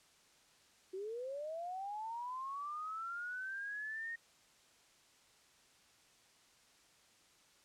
sine linear sweep, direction up, 365.7 to 1864.7 Hz, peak -40 dBFS, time 0.93-4.16 s, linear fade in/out 10 ms, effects white hiss -67 dBFS RMS until 7.64 s + low-pass 8000 Hz 12 dB/octave

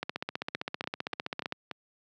two click trains, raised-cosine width 0.3 ms, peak -19 / -16 dBFS, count 5 / 24, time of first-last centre 0.55-1.713 / 0.03-1.524 s, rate 3.44 / 15.4 Hz, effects high-pass 150 Hz 12 dB/octave

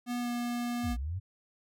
square tone with pitch glide, 243.1 to 240.4 Hz, B3 to B3, -27 to -46 cents, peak -32 dBFS, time 0.06-0.97 s, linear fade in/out 50 ms, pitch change -19 cents, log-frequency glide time 0.2-0.29 s
sine linear two-way sweep, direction down then up, 115 to 52.9 to 99.8 Hz, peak -32 dBFS, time 0.83-1.2 s, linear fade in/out 20 ms, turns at 0.93 s
effects none

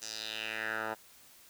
10% pulse tone with band-pass filter sweep, 110 Hz, A2, in tune, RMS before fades -38 dBFS, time 0.01-0.95 s, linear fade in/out 20 ms, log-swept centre 6300 to 1000 Hz, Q 3.1, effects white hiss -58 dBFS RMS until 1.49 s

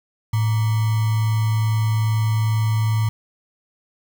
sine tone with sample-and-hold, 109.7 Hz, A2, 5 cents flat, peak -16 dBFS, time 0.33-3.09 s, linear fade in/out 5 ms, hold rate 1050 Hz, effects none

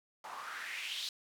white noise with band-pass filter sweep, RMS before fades -42 dBFS, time 0.24-1.09 s, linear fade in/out 2 ms, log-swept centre 840 to 4100 Hz, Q 3.8, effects none

